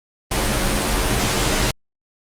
pink noise with comb filter, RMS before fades -19 dBFS, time 0.31-1.71 s, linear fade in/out 5 ms, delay 12 ms, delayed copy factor -1, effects low-pass 11000 Hz 12 dB/octave + Opus 32 kbps

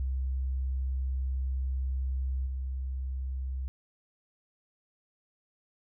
sine tone with level steps, 65.41 Hz, C2, in tune, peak -28 / -31 dBFS, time 0-3.68 s, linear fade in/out 0 ms, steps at 2.46 s, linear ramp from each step 10 ms, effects none

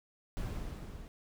brown noise with level ramp, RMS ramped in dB -36 to -48 dBFS, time 0.37-1.08 s, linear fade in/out 0 ms, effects none

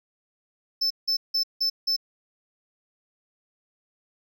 triangle tone bursts, 5274 Hz, E8, in tune, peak -20 dBFS, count 5, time 0.81-1.965 s, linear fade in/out 10 ms, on 95 ms, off 170 ms, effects none

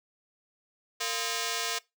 5% pulse ring-modulated tone, 576 Hz, D5, 34 cents flat, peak -15 dBFS, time 1-1.79 s, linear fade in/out 10 ms, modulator 117 Hz, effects noise-tail reverb RT60 0.2 s tail -21 dB re dry

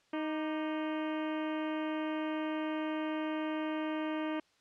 harmonic tone with a mistuned harmonic, 311.1 Hz, D#4, in tune, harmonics 1 / 2 / 3 / 4 / 5 / 6 / 7 / 8 / 9 / 10, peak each -34 / -40 / -44 / -46 / -48 / -50 / -51 / -52 / -53 / -54 dBFS, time 0.13-4.4 s, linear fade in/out 5 ms, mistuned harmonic 4, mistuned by -72 cents, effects white hiss -69 dBFS RMS until 4.6 s + low-pass 5000 Hz 12 dB/octave

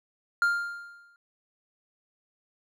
triangle tone with exponential decay, 1400 Hz, F6, 4 cents sharp, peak -17 dBFS, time 0.42-1.16 s, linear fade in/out 1 ms, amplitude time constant 160 ms, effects none

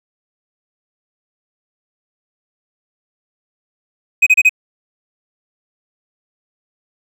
triangle tone bursts, 2515 Hz, D#7, 18 cents sharp, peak -4 dBFS, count 4, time 4.22-4.494 s, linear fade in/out 10 ms, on 46 ms, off 30 ms, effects none

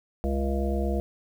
harmonic tone with a mistuned harmonic, 68.6 Hz, C#2, 17 cents flat, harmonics 1 / 3 / 5 / 7 / 9 / 10, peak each -26 / -31 / -33 / -34 / -36 / -36 dBFS, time 0.24-1 s, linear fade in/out 0 ms, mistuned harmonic 1, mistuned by -79 cents, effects 9-bit

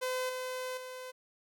sawtooth tone with level steps, 510 Hz, C5, 44 cents flat, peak -28 / -32 / -38 dBFS, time 0.01-1.12 s, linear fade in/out 20 ms, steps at 0.29 / 0.77 s, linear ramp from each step 5 ms, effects none

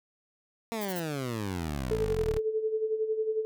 15% pulse exponential sweep, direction down, 233.1 to 34.65 Hz, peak -25 dBFS, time 0.72-2.39 s, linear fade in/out 0 ms
violet noise bursts, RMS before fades -39 dBFS, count 3, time 0.81-0.999 s, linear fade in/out 5 ms, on 43 ms, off 30 ms
sine tone with tremolo, 437.4 Hz, A4, 10 cents flat, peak -24 dBFS, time 1.91-3.45 s, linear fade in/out 0 ms, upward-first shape sine, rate 11 Hz, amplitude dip 65%
effects none

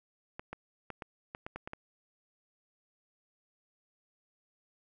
clicks, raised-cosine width 0.5 ms, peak -25 dBFS, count 9, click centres 0.395 / 0.53 / 0.903 / 1.022 / 1.349 / 1.465 / 1.56 / 1.675 / 1.734 s, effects none

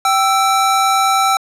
square tone pair together, 777 / 1324.8 Hz, G5 / E6, -16 / +8 cents, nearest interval major sixth, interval 924 cents, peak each -15 dBFS, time 0.05-1.37 s, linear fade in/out 2 ms, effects low-pass 12000 Hz 12 dB/octave

